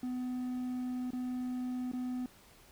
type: tone with dropouts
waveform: triangle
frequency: 251 Hz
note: B3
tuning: 28 cents sharp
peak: -32 dBFS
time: 0.03-2.26 s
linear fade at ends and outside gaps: 2 ms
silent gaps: 1.106-1.132 / 1.916-1.934 s
effects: pink hiss -60 dBFS RMS until 2.71 s